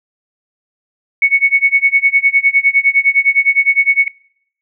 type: tone with tremolo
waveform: sine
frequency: 2217 Hz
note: C#7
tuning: in tune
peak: -5 dBFS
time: 1.22-4.08 s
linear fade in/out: 2 ms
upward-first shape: sine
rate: 9.8 Hz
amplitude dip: 95%
effects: noise-tail reverb RT60 0.7 s tail -26 dB re dry